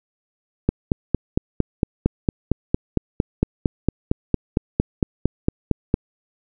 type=click train; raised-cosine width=3 ms; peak=-3 dBFS; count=24; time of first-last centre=0.69-5.941 s; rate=4.38 Hz; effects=none